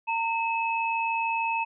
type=tone pair together; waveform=sine; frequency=913.3 / 2587 Hz; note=A#5 / E7; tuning=-36 / -33 cents; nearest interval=octave + tritone; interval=1803 cents; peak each=-26 / -29 dBFS; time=0.07-1.65 s; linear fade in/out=20 ms; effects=none